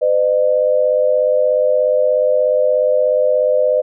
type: tone pair together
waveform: sine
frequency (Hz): 509 / 605.8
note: C5 / D#5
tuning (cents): -48 / -46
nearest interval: minor third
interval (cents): 302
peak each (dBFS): -14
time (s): 0.01-3.82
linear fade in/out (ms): 20
effects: none